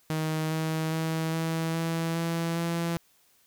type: tone with pitch steps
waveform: sawtooth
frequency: 157.3 / 159.13 / 160.98 / 162.85 / 164.74 / 166.65 / 168.59 Hz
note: D#3 / D#3 / E3 / E3 / E3 / E3 / E3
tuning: +19 / +39 / -41 / -21 / -1 / +19 / +39 cents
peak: -23 dBFS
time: 0.1-2.97 s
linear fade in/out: 0 ms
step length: 410 ms
effects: white hiss -64 dBFS RMS until 3.46 s